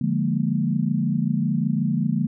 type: chord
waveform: sine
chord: Bb dominant seventh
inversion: first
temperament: equal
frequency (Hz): 146.83 / 174.61 / 207.7 / 233.1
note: D3 / F3 / Ab3 / Bb3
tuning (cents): 0 / 0 / 0 / 0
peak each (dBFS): -25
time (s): 0.01-2.27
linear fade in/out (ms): 5
effects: none